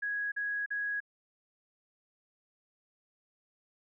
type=tone bursts; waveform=sine; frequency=1661.2 Hz; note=G#6; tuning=in tune; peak=-31 dBFS; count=3; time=0.02-1.004 s; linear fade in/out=10 ms; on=300 ms; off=42 ms; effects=none